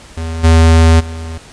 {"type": "tone with level steps", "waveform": "square", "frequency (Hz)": 81.5, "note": "E2", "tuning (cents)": -19, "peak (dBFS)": [-19, -5, -23], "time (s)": [0.17, 1.38], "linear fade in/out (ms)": 5, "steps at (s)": [0.43, 0.99], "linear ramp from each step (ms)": 20, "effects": ["pink hiss -38 dBFS RMS until 1.52 s", "resampled to 22050 Hz"]}